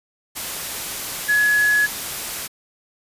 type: tone in noise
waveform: sine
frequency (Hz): 1691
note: G#6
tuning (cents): +31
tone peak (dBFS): -14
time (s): 1.28-1.87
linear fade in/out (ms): 20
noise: white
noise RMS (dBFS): -28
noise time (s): 0.35-2.48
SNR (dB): +11
effects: resampled to 32000 Hz